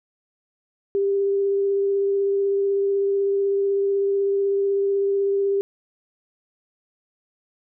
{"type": "tone with vibrato", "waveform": "sine", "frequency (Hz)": 396.6, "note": "G4", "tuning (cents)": 20, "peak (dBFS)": -18, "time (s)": [0.95, 5.61], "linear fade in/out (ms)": 0, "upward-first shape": "triangle", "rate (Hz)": 16, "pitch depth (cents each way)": 13, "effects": []}